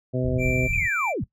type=harmonic tone; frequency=127.4 Hz; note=C3; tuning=46 cents flat; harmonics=1 / 2 / 3 / 4 / 5; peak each=-25 / -28 / -30 / -31 / -32 dBFS; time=0.13-0.68 s; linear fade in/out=20 ms
type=low-pass noise; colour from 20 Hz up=pink; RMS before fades=-29 dBFS; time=0.22-0.89 s; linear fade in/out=50 ms; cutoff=170 Hz; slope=48 dB/octave
type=tone; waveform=triangle; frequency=2349 Hz; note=D7; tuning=in tune; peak=-25 dBFS; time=0.38-1.14 s; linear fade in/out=50 ms
type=linear sweep; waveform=sine; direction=down; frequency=2560 to 56 Hz; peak=-24 dBFS; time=0.73-1.24 s; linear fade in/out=5 ms
effects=noise-tail reverb RT60 0.1 s tail -18 dB re dry